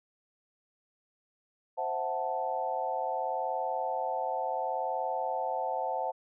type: chord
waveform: sine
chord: F# half-diminished seventh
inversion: second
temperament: equal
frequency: 523.3 / 659.3 / 740 / 880 Hz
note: C5 / E5 / F#5 / A5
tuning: 0 / 0 / 0 / 0 cents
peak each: -36 / -37 / -34 / -34 dBFS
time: 1.77-6.12 s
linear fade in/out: 20 ms
effects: none